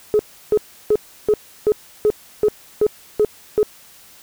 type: tone bursts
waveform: sine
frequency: 423.1 Hz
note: G#4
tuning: 32 cents sharp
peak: -10 dBFS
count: 10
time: 0.14-3.63 s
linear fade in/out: 0 ms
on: 52 ms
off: 330 ms
effects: tanh soft clip ceiling -7 dBFS + white hiss -46 dBFS RMS until 4.22 s